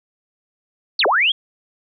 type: linear two-way sweep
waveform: sine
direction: down then up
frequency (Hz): 4731 to 353.8 to 3383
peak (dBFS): -13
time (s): 0.99-1.32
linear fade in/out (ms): 5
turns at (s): 1.06
effects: none